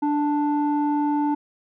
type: tone with low-pass filter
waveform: square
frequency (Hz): 293.8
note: D4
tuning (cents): +1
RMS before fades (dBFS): -22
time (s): 0.02-1.35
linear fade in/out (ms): 10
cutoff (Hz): 740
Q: 6.2
effects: none